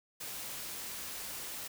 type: noise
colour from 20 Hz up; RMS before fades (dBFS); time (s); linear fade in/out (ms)
white; -42; 0.2-1.68; 10
effects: none